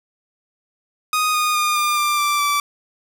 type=tone with pitch steps; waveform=sawtooth; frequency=1244.5 / 1230.2 / 1216.1 / 1202.1 / 1188.3 / 1174.7 / 1161.2 Hz; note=D#6 / D#6 / D#6 / D6 / D6 / D6 / D6; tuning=0 / -20 / -40 / +40 / +20 / 0 / -20 cents; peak=-13 dBFS; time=1.13-2.6 s; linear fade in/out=2 ms; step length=210 ms; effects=none